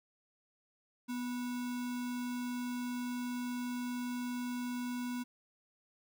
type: tone with sample-and-hold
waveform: sine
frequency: 246.1 Hz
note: B3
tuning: 6 cents flat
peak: -35 dBFS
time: 1.08-5.24 s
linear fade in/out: 20 ms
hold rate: 1225 Hz
effects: none